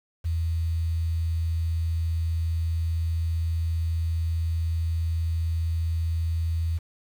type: tone with quantisation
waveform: sine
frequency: 82.41 Hz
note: E2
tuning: in tune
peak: -23 dBFS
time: 0.24-6.79 s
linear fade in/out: 20 ms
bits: 8
effects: none